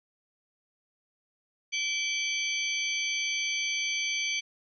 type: tone cluster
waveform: sine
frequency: 2321 / 3136 / 3364 / 4581 / 6080 Hz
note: D7 / G7 / G#7 / D8 / F#8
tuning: -21 / 0 / +22 / -44 / +46 cents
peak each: -30 / -37 / -37 / -38 / -36 dBFS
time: 1.72-4.41 s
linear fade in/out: 20 ms
effects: none